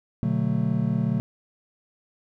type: chord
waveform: triangle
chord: B minor seventh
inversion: none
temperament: just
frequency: 123.47 / 148.16 / 185.21 / 222.2 Hz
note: B2 / D3 / F#3 / A3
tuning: 0 / +16 / +2 / +17 cents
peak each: -25 dBFS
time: 0.23-1.2 s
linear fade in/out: 0 ms
effects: none